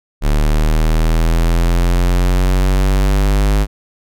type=linear sweep; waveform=square; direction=up; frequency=36.71 to 51 Hz; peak=-11 dBFS; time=0.21-3.67 s; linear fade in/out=50 ms; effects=none